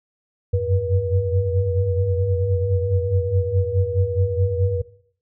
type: tone cluster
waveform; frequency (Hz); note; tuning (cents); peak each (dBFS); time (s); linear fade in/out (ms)
sine; 89.5 / 94.4 / 99 / 482.4; F2 / F#2 / G2 / B4; +43 / +35 / +18 / -41; -23; 0.53-4.82; 10
effects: noise-tail reverb RT60 0.6 s tail -19 dB re dry

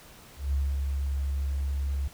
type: tone with ADSR envelope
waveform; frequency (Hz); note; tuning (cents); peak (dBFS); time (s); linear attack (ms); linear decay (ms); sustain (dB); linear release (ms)
sine; 69.2; C#2; -2; -23; 0.37-2.08; 160; 230; -3; 6
effects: pink hiss -51 dBFS RMS until 2.13 s

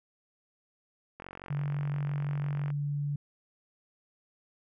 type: click train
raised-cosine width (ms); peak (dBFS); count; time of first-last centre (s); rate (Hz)
0.5; -28; 70; 1.2-2.703; 45.9
type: tone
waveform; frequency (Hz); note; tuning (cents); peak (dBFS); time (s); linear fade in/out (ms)
sine; 144.4; D3; -29; -29; 1.5-3.16; 5
effects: none

